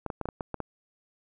clicks, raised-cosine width 1 ms, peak -18 dBFS, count 8, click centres 0.063 / 0.102 / 0.213 / 0.256 / 0.288 / 0.408 / 0.543 / 0.603 s, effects none

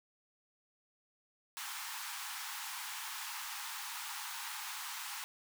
pink high-pass noise, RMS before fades -43 dBFS, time 1.57-5.24 s, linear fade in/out 0 ms, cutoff 810 Hz, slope 96 dB/octave, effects none

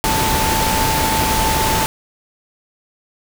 sine tone in noise, 883 Hz, A5, 6 cents sharp, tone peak -19 dBFS, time 0.04-1.86 s, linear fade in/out 0 ms, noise pink, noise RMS -18 dBFS, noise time 0.04-1.86 s, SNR -4 dB, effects none

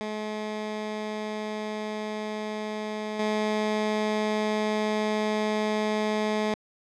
15% pulse tone with level steps, 213.6 Hz, G#3, 49 cents sharp, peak -24 / -18 dBFS, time 0.01-6.54 s, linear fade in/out 0 ms, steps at 3.19 s, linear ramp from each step 5 ms, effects low-pass 5000 Hz 12 dB/octave

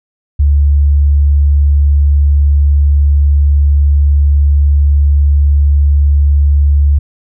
sine tone, 71.8 Hz, D2, 39 cents flat, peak -5 dBFS, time 0.39-6.99 s, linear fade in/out 10 ms, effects none

